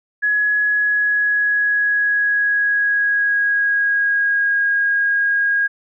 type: tone with pitch glide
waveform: sine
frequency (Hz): 1683 to 1635.1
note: G#6 to G#6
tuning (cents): +23 to -27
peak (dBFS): -14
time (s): 0.22-5.68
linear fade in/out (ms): 20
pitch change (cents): -50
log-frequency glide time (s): 0.63-4.65
effects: none